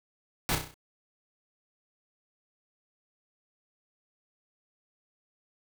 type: noise with echo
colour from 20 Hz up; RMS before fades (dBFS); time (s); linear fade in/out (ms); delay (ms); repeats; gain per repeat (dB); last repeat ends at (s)
pink; -28; 0.49-0.55; 0; 32; 6; -5; 0.742
effects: none